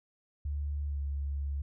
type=tone with pitch glide; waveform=sine; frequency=72.4 to 70.5 Hz; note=D2 to C#2; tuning=-24 to +30 cents; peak=-31 dBFS; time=0.45-1.62 s; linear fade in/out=5 ms; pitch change=-46 cents; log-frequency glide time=0.87-0.99 s; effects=none